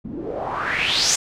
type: noise with low-pass filter sweep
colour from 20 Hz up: white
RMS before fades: -23 dBFS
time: 0.04-1.16 s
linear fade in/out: 10 ms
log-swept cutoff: 210 to 7300 Hz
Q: 4.6
effects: none